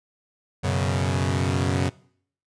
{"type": "chord", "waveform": "sawtooth", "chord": "F# suspended fourth", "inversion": "none", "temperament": "equal", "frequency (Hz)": [92.5, 123.47, 138.59], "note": ["F#2", "B2", "C#3"], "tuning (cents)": [0, 0, 0], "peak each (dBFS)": [-20, -24, -22], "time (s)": [0.63, 1.9], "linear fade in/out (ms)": 20, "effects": ["noise-tail reverb RT60 0.6 s tail -22 dB re dry", "resampled to 22050 Hz"]}